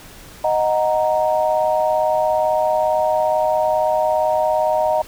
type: chord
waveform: sine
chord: D# minor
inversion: none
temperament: equal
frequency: 622.3 / 740 / 932.3 Hz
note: D#5 / F#5 / A#5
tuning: 0 / 0 / 0 cents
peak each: -17 / -21 / -21 dBFS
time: 0.44-5.02 s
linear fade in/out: 5 ms
effects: pink hiss -41 dBFS RMS until 5.07 s